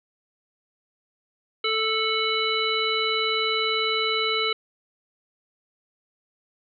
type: harmonic tone with a mistuned harmonic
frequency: 440 Hz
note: A4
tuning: in tune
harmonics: 1 / 3 / 5 / 7 / 9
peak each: -28 / -28 / -28 / -28 / -28 dBFS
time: 1.64-4.53 s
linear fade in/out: 5 ms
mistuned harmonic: 7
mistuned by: -56 cents
effects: none